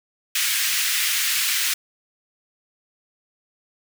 pink high-pass noise, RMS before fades -22 dBFS, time 0.35-1.74 s, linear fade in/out 5 ms, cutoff 1800 Hz, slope 24 dB/octave, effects none

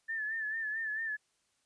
sine tone with vibrato, 1760 Hz, A6, in tune, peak -33 dBFS, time 0.08-1.17 s, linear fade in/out 20 ms, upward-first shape sine, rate 4.5 Hz, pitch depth 58 cents each way, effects white hiss -75 dBFS RMS until 1.65 s + resampled to 22050 Hz

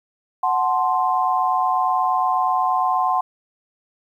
sine chord, F# diminished, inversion none, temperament equal with one note detuned, 740 / 868.4 / 1046.5 Hz, F#5 / A5 / C6, 0 / -23 / 0 cents, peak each -20 / -24 / -20 dBFS, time 0.43-3.21 s, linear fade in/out 5 ms, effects 9-bit

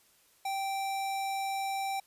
square tone, 781 Hz, G5, 7 cents flat, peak -32 dBFS, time 0.45-2 s, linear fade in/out 5 ms, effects white hiss -65 dBFS RMS until 2.06 s + resampled to 32000 Hz

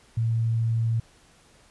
sine tone, 114.1 Hz, A#2, 37 cents flat, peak -21 dBFS, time 0.17-1 s, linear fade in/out 5 ms, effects pink hiss -57 dBFS RMS until 1.7 s + resampled to 24000 Hz

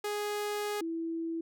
sawtooth / sine tone pair in turn, 415.3 / 329.6 Hz, G#4 / E4, 0 / 0 cents, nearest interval major third, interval 400 cents, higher first, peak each -28 / -32 dBFS, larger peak first, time 0.04-0.81 / 0.81-1.41 s, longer first, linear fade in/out 5 ms, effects none

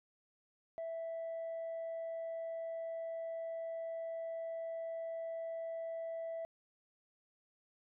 sine tone, 659 Hz, E5, 1 cent flat, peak -37 dBFS, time 0.78-6.45 s, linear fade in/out 0 ms, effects tanh soft clip ceiling -37 dBFS

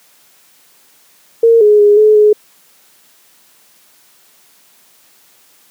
sine tone with pitch steps, 459.9 / 419.1 / 413 / 428 / 421.7 Hz, A#4 / G#4 / G#4 / A4 / G#4, -23 / +16 / -10 / -48 / +26 cents, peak -4 dBFS, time 1.43-2.33 s, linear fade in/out 5 ms, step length 180 ms, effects white hiss -49 dBFS RMS until 5.7 s + high-pass 150 Hz 12 dB/octave

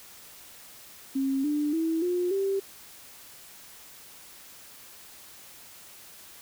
sine tone with pitch steps, 270 / 296.1 / 324.8 / 356.3 / 390.8 Hz, C#4 / D4 / E4 / F4 / G4, -45 / +14 / -26 / +35 / -5 cents, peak -24 dBFS, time 1.15-2.6 s, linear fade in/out 10 ms, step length 290 ms, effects white hiss -49 dBFS RMS until 6.41 s

